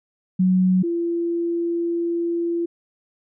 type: tone pair in turn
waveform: sine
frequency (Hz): 185 / 340.3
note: F#3 / F4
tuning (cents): 0 / -45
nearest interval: major seventh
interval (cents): 1055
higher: second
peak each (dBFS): -14 / -20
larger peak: first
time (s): 0.39-0.83 / 0.83-2.66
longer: second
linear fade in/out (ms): 10
effects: none